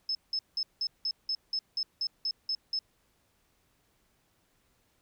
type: tone bursts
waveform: sine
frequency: 5210 Hz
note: E8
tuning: 21 cents flat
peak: -28 dBFS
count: 12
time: 0.09-2.79 s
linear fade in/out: 2 ms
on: 60 ms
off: 180 ms
effects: pink hiss -71 dBFS RMS until 5.01 s